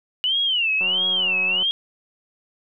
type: tone with vibrato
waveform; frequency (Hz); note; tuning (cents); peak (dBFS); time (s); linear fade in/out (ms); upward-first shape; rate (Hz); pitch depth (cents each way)
sine; 2904; F#7; -33; -18; 0.24-1.71; 0; sine; 1.5; 220
type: click train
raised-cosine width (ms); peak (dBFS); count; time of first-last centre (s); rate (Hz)
1; -24; 152; 0.81-1.626; 185
effects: none